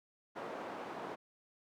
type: band-pass noise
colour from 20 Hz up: white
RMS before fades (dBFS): -44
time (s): 0.35-1.16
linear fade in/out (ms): 20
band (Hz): 270 to 820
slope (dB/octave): 12
effects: none